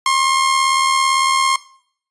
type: tone with amplitude modulation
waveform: sawtooth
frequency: 1068 Hz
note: C6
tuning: 35 cents sharp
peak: -7 dBFS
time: 0.06-1.56 s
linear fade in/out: 2 ms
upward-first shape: sine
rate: 77.8 Hz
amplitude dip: 45%
effects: noise-tail reverb RT60 0.6 s tail -20 dB re dry + resampled to 24000 Hz